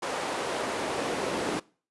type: noise with high-pass filter sweep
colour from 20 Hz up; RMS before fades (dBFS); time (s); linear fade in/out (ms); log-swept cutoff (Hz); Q
brown; -31; 0.02-1.6; 10; 590 to 340; 0.98
effects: noise-tail reverb RT60 0.4 s tail -23 dB re dry + resampled to 24000 Hz